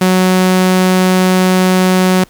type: tone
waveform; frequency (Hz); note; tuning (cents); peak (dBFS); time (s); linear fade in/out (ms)
sawtooth; 185; F#3; 0; -4; 0.01-2.24; 5
effects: pink hiss -46 dBFS RMS until 2.29 s